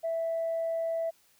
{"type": "tone", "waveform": "sine", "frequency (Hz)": 659.3, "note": "E5", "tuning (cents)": 0, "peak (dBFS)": -27, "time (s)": [0.03, 1.11], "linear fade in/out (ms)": 20, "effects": ["tanh soft clip ceiling -24 dBFS", "white hiss -65 dBFS RMS until 1.39 s"]}